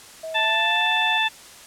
sine tone with pitch glide, 643 to 730.1 Hz, E5 to F#5, -43 to -23 cents, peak -29 dBFS, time 0.23-1.18 s, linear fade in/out 10 ms, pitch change +220 cents, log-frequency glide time 0.4-0.89 s
harmonic tone, 881 Hz, A5, 2 cents sharp, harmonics 1 / 2 / 3 / 4, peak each -24 / -24 / -24 / -24 dBFS, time 0.34-1.29 s, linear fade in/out 20 ms
effects white hiss -44 dBFS RMS until 1.66 s + low-pass 10000 Hz 12 dB/octave

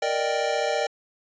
square chord, Eb major seventh, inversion second, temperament equal, 466.2 / 587.3 / 622.3 / 784 Hz, Bb4 / D5 / Eb5 / G5, 0 / 0 / 0 / 0 cents, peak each -30 / -28 / -30 / -29 dBFS, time 0.02-0.87 s, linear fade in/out 5 ms, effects resampled to 16000 Hz

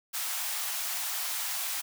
white high-pass noise, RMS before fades -33 dBFS, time 0.13-1.82 s, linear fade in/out 20 ms, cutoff 660 Hz, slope 48 dB/octave, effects none

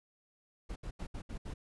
brown noise bursts at uneven times, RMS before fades -41 dBFS, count 6, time 0.69-0.76 / 0.83-0.91 / 0.99-1.07 / 1.14-1.22 / 1.29-1.38 / 1.45-1.54 s, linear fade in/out 10 ms, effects resampled to 24000 Hz

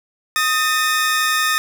sawtooth tone pair together, 1249.6 / 1809 Hz, D#6 / A6, +7 / +48 cents, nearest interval tritone, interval 641 cents, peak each -15 dBFS, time 0.36-1.58 s, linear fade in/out 0 ms, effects none

